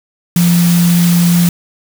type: tone in noise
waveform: sine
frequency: 173.1 Hz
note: F3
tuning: 15 cents flat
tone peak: -7 dBFS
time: 0.36-1.49 s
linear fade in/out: 2 ms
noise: white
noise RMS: -20 dBFS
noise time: 0.36-1.49 s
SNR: +10 dB
effects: none